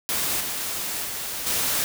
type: noise with level steps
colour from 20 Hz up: white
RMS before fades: -25 / -29 / -31 / -24 dBFS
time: 0.09-1.84 s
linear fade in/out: 0 ms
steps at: 0.4 / 1.04 / 1.46 s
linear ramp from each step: 10 ms
effects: none